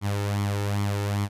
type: tone with flanger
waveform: sawtooth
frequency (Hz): 101.4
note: G#2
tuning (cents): -41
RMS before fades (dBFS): -26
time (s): 0.01-1.29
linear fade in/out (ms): 50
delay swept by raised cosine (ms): 0.9 to 2.3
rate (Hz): 2.5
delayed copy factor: +0.6
effects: resampled to 32000 Hz